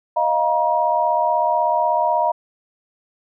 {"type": "chord", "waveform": "sine", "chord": "Eb suspended second", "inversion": "none", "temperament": "equal with one note detuned", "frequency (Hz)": [622.3, 698.5, 950.8], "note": ["Eb5", "F5", "Bb5"], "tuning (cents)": [0, 0, 34], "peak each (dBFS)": [-21, -21, -18], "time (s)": [0.16, 2.32], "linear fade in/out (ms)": 10, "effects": []}